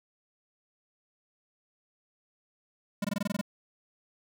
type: tone bursts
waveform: square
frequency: 203 Hz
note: G#3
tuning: 39 cents flat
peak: -28 dBFS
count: 9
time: 3.02-3.413 s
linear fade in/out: 5 ms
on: 25 ms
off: 21 ms
effects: none